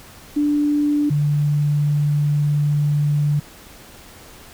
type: tone pair in turn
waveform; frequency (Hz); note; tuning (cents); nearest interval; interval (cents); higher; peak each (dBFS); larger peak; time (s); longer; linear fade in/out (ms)
sine; 293.7 / 146.85; D4 / D3; 0 / 0; octave; 1200; first; -15; neither; 0.36-1.1 / 1.1-3.4; second; 10
effects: pink hiss -43 dBFS RMS until 4.53 s